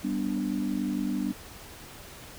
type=chord; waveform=sine; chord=G major; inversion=none; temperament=equal; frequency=196 / 246.9 / 293.7 Hz; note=G3 / B3 / D4; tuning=0 / 0 / 0 cents; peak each=-31 dBFS; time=0.03-1.33 s; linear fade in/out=20 ms; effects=pink hiss -46 dBFS RMS until 2.38 s